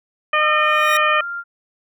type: harmonic tone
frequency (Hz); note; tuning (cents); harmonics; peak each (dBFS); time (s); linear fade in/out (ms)
610; D#5; -34; 1 / 2 / 3 / 4 / 5; -22 / -17 / -20 / -21 / -27; 0.33-1.21; 5
type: tone with pitch glide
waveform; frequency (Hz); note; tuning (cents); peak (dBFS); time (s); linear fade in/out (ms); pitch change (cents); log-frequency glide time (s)
sine; 1334 to 1393.9; E6 to F6; +20 to -4; -24; 0.39-1.44; 50; +76; 1.11-1.24
type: tone with exponential growth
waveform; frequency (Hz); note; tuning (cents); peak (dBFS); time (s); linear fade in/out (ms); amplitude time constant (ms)
sawtooth; 1880; A#6; +14; -15; 0.52-0.97; 2; 97
effects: none